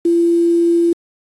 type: tone with quantisation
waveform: sine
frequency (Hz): 340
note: F4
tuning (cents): -46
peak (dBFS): -10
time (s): 0.05-0.93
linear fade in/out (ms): 5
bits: 6
effects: AAC 32 kbps